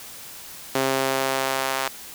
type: tone with high-pass filter sweep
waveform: sawtooth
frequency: 133.7 Hz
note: C3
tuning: 38 cents sharp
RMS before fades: -24 dBFS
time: 0.75-1.88 s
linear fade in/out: 2 ms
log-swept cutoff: 370 to 870 Hz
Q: 0.98
effects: white hiss -40 dBFS RMS until 2.14 s

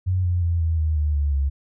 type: tone with pitch steps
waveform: sine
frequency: 92.2 / 88.5 / 84.94 / 81.53 / 78.25 / 75.11 / 72.09 / 69.19 Hz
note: F#2 / F2 / F2 / E2 / D#2 / D2 / D2 / C#2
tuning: -6 / +23 / -48 / -19 / +10 / +39 / -32 / -3 cents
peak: -18 dBFS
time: 0.06-1.5 s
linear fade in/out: 20 ms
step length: 180 ms
effects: none

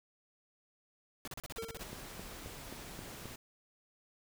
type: noise bursts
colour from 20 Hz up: pink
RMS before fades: -44 dBFS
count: 10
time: 1.25-1.834 s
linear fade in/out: 0 ms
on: 26 ms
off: 36 ms
type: tone with exponential decay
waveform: square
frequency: 453.8 Hz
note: A#4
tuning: 47 cents flat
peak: -38 dBFS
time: 1.58-1.99 s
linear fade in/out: 5 ms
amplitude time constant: 87 ms
type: noise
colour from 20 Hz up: pink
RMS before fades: -48 dBFS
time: 1.79-3.36 s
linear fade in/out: 5 ms
type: click train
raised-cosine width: 2 ms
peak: -32 dBFS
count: 6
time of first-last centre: 1.93-3.256 s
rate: 3.77 Hz
effects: none

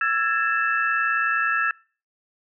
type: tone cluster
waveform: sine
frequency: 1335 / 1666 / 1785 / 2642 Hz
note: E6 / G#6 / A6 / E7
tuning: +22 / +5 / +24 / +3 cents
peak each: -23 / -23 / -28 / -30 dBFS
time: 0.01-1.71 s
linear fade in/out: 2 ms
effects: noise-tail reverb RT60 0.4 s tail -25 dB re dry

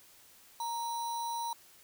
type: tone with sample-and-hold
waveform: sine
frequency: 932.3 Hz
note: A#5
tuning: in tune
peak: -33 dBFS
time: 0.6-1.53 s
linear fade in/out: 2 ms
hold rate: 4900 Hz
effects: white hiss -59 dBFS RMS until 1.83 s

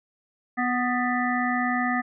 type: harmonic tone with a mistuned harmonic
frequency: 246.9 Hz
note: B3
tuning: in tune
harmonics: 1 / 3 / 5 / 7 / 8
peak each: -26 / -28 / -30 / -30 / -31 dBFS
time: 0.57-2.02 s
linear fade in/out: 20 ms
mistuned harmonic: 7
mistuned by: +40 cents
effects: none

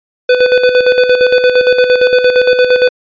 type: tone with tremolo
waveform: square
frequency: 499.7 Hz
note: B4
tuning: 20 cents sharp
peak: -5 dBFS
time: 0.29-2.89 s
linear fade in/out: 5 ms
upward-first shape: square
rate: 8.7 Hz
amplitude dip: 55%
effects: resampled to 11025 Hz

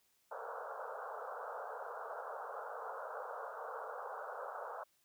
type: band-pass noise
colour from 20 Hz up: pink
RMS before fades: -45 dBFS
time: 0.31-4.84 s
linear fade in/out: 10 ms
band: 450 to 1500 Hz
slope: 96 dB/octave
effects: white hiss -75 dBFS RMS until 5.04 s

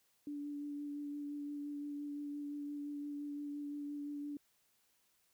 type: tone with vibrato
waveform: sine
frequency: 290 Hz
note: D4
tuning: 22 cents flat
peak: -40 dBFS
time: 0.27-4.37 s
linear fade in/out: 2 ms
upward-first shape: sine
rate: 5.8 Hz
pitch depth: 13 cents each way
effects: white hiss -75 dBFS RMS until 5.33 s

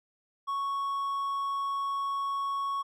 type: tone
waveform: triangle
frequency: 1108.7 Hz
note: C#6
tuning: in tune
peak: -27 dBFS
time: 0.47-2.83 s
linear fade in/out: 20 ms
effects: none

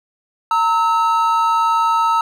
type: tone pair together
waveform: triangle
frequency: 918.1 / 1297 Hz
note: A#5 / E6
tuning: -27 / -28 cents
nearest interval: tritone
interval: 599 cents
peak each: -14 dBFS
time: 0.51-2.21 s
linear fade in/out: 2 ms
effects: none

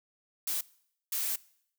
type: noise bursts at uneven times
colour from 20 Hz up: blue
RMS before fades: -32 dBFS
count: 2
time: 0.47-0.61 / 1.12-1.36 s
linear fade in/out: 5 ms
effects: noise-tail reverb RT60 0.7 s tail -22 dB re dry

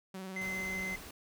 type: tone with vibrato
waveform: sawtooth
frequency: 188.8 Hz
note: F#3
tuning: 35 cents sharp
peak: -37 dBFS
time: 0.14-0.95 s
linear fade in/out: 5 ms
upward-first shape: triangle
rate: 20 Hz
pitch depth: 45 cents each way
type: tone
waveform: triangle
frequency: 2061 Hz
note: C7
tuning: 27 cents flat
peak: -34 dBFS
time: 0.36-0.96 s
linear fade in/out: 5 ms
type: noise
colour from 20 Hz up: pink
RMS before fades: -48 dBFS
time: 0.41-1.11 s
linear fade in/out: 5 ms
effects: none

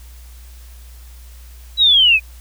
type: linear sweep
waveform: sine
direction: down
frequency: 3951 to 2456 Hz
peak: -8 dBFS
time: 1.77-2.2 s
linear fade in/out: 50 ms
effects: added 60 Hz sine -36 dBFS peak until 2.4 s + white hiss -48 dBFS RMS until 2.4 s

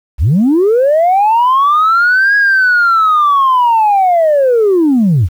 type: linear two-way sweep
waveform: sine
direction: up then down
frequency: 49.47 to 1661.2 to 71.6 Hz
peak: -5 dBFS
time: 0.18-5.29 s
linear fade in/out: 50 ms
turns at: 2.36 s
effects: tanh soft clip ceiling -4 dBFS + 7-bit

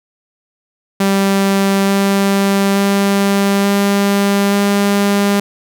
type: tone with pitch steps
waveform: sawtooth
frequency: 196.2 / 197.45 / 198.71 / 199.98 / 201.3 Hz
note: G3 / G3 / G3 / G3 / G3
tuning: +2 / +13 / +24 / +35 / +46 cents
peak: -7 dBFS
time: 1-5.4 s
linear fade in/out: 5 ms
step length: 880 ms
effects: none

